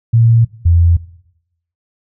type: tone pair in turn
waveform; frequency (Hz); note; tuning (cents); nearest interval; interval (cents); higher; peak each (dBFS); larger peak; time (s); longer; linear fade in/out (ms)
sine; 115.4 / 85.11; A#2 / F2; -17 / -44; perfect fourth; 527; first; -6; neither; 0.13-0.45 / 0.65-0.97; neither; 10
effects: noise-tail reverb RT60 0.8 s tail -19 dB re dry